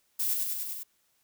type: noise with echo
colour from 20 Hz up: violet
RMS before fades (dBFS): -29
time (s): 0.19-0.34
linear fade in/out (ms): 10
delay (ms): 99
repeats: 5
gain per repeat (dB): -2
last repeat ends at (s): 0.835
effects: white hiss -71 dBFS RMS until 1.23 s